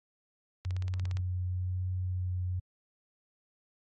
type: click train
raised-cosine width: 0.2 ms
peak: -28 dBFS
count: 10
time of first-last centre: 0.65-1.17 s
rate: 17.3 Hz
type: tone with vibrato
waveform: sine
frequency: 91.3 Hz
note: F#2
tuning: 23 cents flat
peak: -30 dBFS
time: 0.65-2.6 s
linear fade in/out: 10 ms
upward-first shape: triangle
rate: 0.99 Hz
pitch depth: 14 cents each way
effects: AAC 32 kbps